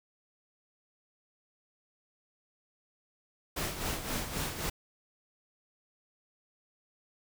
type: noise with tremolo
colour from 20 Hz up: pink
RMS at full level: -33 dBFS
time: 3.56-4.7 s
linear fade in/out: 10 ms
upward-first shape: sine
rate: 3.8 Hz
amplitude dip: 60%
effects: none